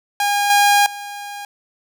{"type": "tone with level steps", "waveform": "sawtooth", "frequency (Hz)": 814, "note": "G#5", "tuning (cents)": -35, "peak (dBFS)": [-12, -7, -25], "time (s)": [0.2, 1.45], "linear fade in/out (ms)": 2, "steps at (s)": [0.5, 0.86], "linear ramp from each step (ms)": 2, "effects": []}